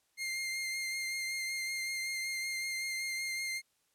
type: tone with vibrato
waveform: sawtooth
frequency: 2111 Hz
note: C7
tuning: 15 cents sharp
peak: -31 dBFS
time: 0.17-3.62 s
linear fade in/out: 50 ms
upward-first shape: triangle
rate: 5.3 Hz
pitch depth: 22 cents each way
effects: white hiss -75 dBFS RMS until 3.94 s + low-pass 12000 Hz 12 dB/octave